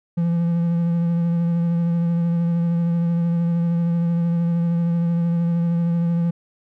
triangle tone with vibrato, 169.8 Hz, F3, 48 cents flat, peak -15 dBFS, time 0.17-6.31 s, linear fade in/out 10 ms, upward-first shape triangle, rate 13 Hz, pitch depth 23 cents each way, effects none

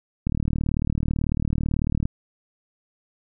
click train, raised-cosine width 5 ms, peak -11 dBFS, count 69, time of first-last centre 0.27-2.055 s, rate 38.1 Hz, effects none

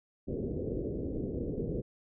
white low-pass noise, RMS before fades -35 dBFS, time 0.27-1.82 s, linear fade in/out 20 ms, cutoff 480 Hz, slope 48 dB/octave, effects none

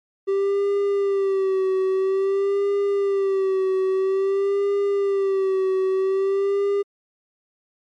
triangle tone with vibrato, 390 Hz, G4, 9 cents flat, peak -16 dBFS, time 0.27-6.83 s, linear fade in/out 20 ms, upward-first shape sine, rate 0.5 Hz, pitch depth 52 cents each way, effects MP3 48 kbps

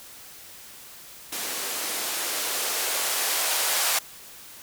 violet noise with band-pass filter sweep, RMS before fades -27 dBFS, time 1.32-3.99 s, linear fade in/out 5 ms, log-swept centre 280 to 710 Hz, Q 1.2, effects white hiss -45 dBFS RMS until 4.62 s

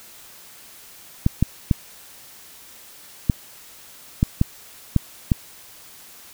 clicks, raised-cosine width 5 ms, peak -3 dBFS, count 8, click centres 1.264 / 1.426 / 1.712 / 3.298 / 4.229 / 4.414 / 4.963 / 5.318 s, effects white hiss -45 dBFS RMS until 6.33 s

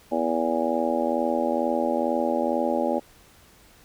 harmonic tone, 82.2 Hz, E2, 4 cents flat, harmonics 3 / 4 / 5 / 6 / 7 / 8 / 9 / 10, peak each -28 / -29 / -34 / -31 / -26 / -39 / -35 / -29 dBFS, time 0.11-3 s, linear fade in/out 20 ms, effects pink hiss -54 dBFS RMS until 3.84 s

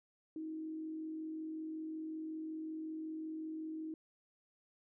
sine tone with frequency modulation, 316.3 Hz, D#4, 29 cents sharp, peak -40 dBFS, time 0.36-3.94 s, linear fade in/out 2 ms, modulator 45.4 Hz, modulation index 0.25, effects none

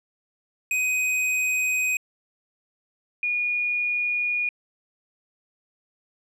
square / sine tone pair in turn, 2508 / 2444 Hz, D#7 / D#7, +13 / -32 cents, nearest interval unison, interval 45 cents, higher first, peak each -22 dBFS, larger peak neither, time 0.71-1.97 / 3.23-4.49 s, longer neither, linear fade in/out 2 ms, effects low-pass 12000 Hz 12 dB/octave

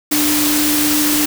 sine tone in noise, 298.5 Hz, D4, 28 cents sharp, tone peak -16 dBFS, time 0.11-1.26 s, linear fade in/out 10 ms, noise white, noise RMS -17 dBFS, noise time 0.11-1.26 s, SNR -2 dB, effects none

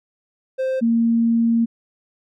triangle / sine tone pair in turn, 523.3 / 230.8 Hz, C5 / A#3, 0 / -17 cents, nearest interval octave + major second, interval 1417 cents, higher first, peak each -17 / -14 dBFS, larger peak second, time 0.58-0.81 / 0.81-1.66 s, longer second, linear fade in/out 20 ms, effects none

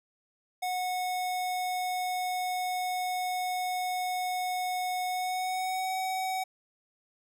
square tone with pitch glide, 732 to 752.6 Hz, F#5 to F#5, -19 to +29 cents, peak -30 dBFS, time 0.62-6.44 s, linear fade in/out 10 ms, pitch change +48 cents, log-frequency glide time 5.09-5.92 s, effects none

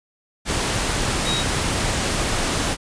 sine tone in noise, 3800 Hz, A#7, 33 cents sharp, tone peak -23 dBFS, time 1.24-1.44 s, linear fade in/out 50 ms, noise pink, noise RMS -22 dBFS, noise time 0.45-2.77 s, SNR -4 dB, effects resampled to 22050 Hz

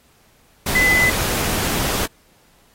sine tone in noise, 2014 Hz, B6, 33 cents sharp, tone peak -13 dBFS, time 0.75-1.1 s, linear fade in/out 5 ms, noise pink, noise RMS -22 dBFS, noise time 0.66-2.06 s, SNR +6 dB, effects pink hiss -56 dBFS RMS until 2.74 s + AAC 48 kbps

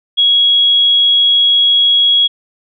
sine tone, 3322 Hz, G#7, in tune, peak -7 dBFS, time 0.17-2.28 s, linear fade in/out 20 ms, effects none

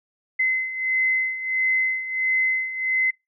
sine beating tone pair, 2049 / 2050.5 Hz, C7 / C7, -37 / -36 cents, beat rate 1.5 Hz, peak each -26 / -21 dBFS, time 0.39-3.11 s, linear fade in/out 10 ms, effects noise-tail reverb RT60 0.2 s tail -26 dB re dry

